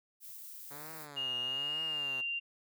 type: noise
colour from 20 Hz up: violet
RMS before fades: -48 dBFS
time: 0.2-1.08 s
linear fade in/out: 50 ms
type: tone with vibrato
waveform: 5% pulse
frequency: 140.3 Hz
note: C#3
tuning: 21 cents sharp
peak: -36 dBFS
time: 0.7-2.22 s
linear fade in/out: 20 ms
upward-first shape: triangle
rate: 1.1 Hz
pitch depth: 250 cents each way
type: tone with pitch glide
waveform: sine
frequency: 2843 to 2780 Hz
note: F7 to F7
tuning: +30 to -9 cents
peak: -33 dBFS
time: 1.16-2.4 s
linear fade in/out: 20 ms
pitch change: -39 cents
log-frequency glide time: 1.82-2.14 s
effects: none